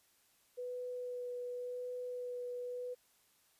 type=tone with vibrato; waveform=sine; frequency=493.9 Hz; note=B4; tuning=in tune; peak=-39 dBFS; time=0.57-2.95 s; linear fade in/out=20 ms; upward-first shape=sine; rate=0.91 Hz; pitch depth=10 cents each way; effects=white hiss -71 dBFS RMS until 3.59 s + resampled to 32000 Hz